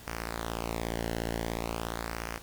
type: tone with flanger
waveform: sawtooth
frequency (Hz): 57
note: A#1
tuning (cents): -38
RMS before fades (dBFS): -35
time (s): 0.07-2.38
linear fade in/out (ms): 5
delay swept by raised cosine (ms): 0.26 to 0.84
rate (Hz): 0.45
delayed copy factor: -0.8
effects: pink hiss -50 dBFS RMS until 2.42 s